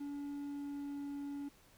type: tone with pitch glide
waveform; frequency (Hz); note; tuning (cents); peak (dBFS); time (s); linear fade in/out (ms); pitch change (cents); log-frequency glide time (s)
triangle; 285.7 to 283.9; D4 to C#4; -48 to +41; -38; 0-1.49; 10; -11; 0.38-1.06
effects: pink hiss -65 dBFS RMS until 1.77 s